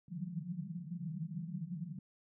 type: band-pass noise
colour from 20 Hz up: pink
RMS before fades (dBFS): -42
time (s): 0.08-1.99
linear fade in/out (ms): 5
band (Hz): 150 to 190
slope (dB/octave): 96
effects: none